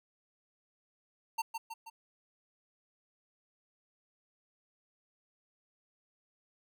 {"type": "tone with echo", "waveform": "square", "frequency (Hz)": 908, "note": "A#5", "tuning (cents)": -46, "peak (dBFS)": -31, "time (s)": [1.38, 1.42], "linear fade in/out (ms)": 10, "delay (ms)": 160, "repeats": 3, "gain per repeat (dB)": -5, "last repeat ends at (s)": 1.9, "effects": []}